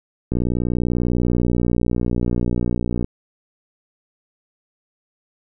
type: click train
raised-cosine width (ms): 3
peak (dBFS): -8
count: 165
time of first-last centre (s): 0.32-3.044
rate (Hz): 60.2
effects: none